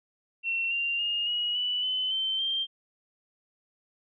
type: tone with pitch steps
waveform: sine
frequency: 2716 / 2776 / 2838 / 2901 / 2965 / 3031 / 3098 / 3167 Hz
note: F7 / F7 / F7 / F#7 / F#7 / F#7 / G7 / G7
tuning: -49 / -11 / +27 / -35 / +3 / +41 / -21 / +17 cents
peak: -26 dBFS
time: 0.43-2.67 s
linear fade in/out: 50 ms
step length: 280 ms
effects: none